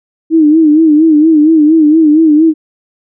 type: tone with vibrato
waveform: sine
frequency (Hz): 311.1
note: D#4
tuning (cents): 0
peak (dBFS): -3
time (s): 0.3-2.54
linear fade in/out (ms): 50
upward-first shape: sine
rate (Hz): 4.3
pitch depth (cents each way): 87
effects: none